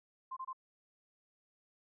sine tone bursts, 1046.5 Hz, C6, in tune, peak -39 dBFS, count 3, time 0.31-0.531 s, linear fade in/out 10 ms, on 57 ms, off 25 ms, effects none

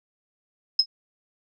sine tone with exponential decay, 5140 Hz, E8, 45 cents flat, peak -11 dBFS, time 0.79-0.86 s, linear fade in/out 5 ms, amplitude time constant 15 ms, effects none

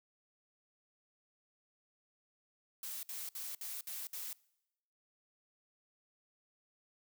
blue noise bursts, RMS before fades -43 dBFS, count 6, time 2.83-4.33 s, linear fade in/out 2 ms, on 200 ms, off 60 ms, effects noise-tail reverb RT60 0.9 s tail -24 dB re dry

